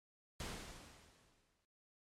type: noise with exponential decay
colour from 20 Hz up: pink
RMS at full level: -43 dBFS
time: 0.4-1.65 s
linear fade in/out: 0 ms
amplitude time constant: 270 ms
effects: low-pass 9000 Hz 12 dB/octave + MP3 64 kbps